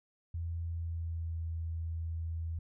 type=tone with pitch glide; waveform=sine; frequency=83.9 to 82.22 Hz; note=E2 to E2; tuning=+31 to -4 cents; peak=-34 dBFS; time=0.34-2.59 s; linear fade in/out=5 ms; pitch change=-35 cents; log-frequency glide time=0.65-1.41 s; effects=none